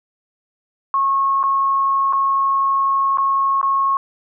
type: tone with dropouts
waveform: sine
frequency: 1092 Hz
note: C#6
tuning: 26 cents flat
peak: -14 dBFS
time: 0.94-3.97 s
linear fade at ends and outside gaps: 1 ms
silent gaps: 1.43-1.437 / 2.126-2.132 / 3.173-3.183 / 3.614-3.629 s
effects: none